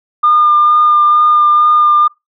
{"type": "tone with vibrato", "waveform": "sine", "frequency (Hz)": 1207, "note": "D6", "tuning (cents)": 47, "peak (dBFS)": -5, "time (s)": [0.23, 2.08], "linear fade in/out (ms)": 10, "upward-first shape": "sine", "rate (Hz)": 2.2, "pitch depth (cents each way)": 13, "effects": ["noise-tail reverb RT60 0.2 s tail -24 dB re dry", "tanh soft clip ceiling -1 dBFS"]}